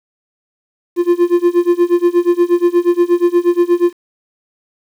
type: tone with tremolo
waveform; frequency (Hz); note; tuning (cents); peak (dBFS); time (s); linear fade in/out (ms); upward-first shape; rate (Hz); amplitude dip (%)
triangle; 349.2; F4; 0; -4; 0.96-3.93; 50; sine; 8.4; 95
effects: 7-bit